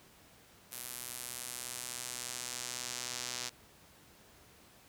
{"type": "tone with band-pass filter sweep", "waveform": "sawtooth", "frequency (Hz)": 123.47, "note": "B2", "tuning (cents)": 0, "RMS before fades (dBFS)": -42, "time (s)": [0.71, 3.5], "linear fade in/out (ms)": 20, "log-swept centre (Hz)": [12000, 5900], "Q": 1.3, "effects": ["pink hiss -60 dBFS RMS until 4.88 s", "high-pass 60 Hz 12 dB/octave"]}